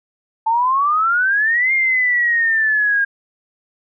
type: exponential two-way sweep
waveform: sine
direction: up then down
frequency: 880 to 2133 to 1614 Hz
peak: -13 dBFS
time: 0.46-3.05 s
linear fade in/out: 10 ms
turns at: 1.73 s
effects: none